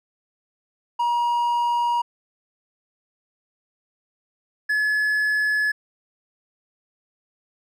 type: tone pair in turn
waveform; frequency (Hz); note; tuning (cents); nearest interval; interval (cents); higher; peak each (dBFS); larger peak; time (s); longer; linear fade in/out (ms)
triangle; 953 / 1707.9; A#5 / G#6; +38 / +48; minor seventh; 1010; second; -17; neither; 0.99-2.02 / 4.69-5.72; neither; 10
effects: none